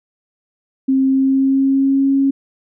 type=tone with pitch glide; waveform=sine; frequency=266.2 to 273.4 Hz; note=C4 to C#4; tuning=+30 to -24 cents; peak=-11 dBFS; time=0.88-2.31 s; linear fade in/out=10 ms; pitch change=+46 cents; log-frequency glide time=1.03-2.1 s; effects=none